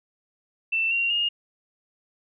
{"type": "tone with pitch steps", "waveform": "sine", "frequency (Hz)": [2673, 2756, 2842], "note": ["E7", "F7", "F7"], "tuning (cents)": [23, -24, 30], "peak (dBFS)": -21, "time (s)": [0.72, 1.29], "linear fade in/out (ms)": 10, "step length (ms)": 190, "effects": []}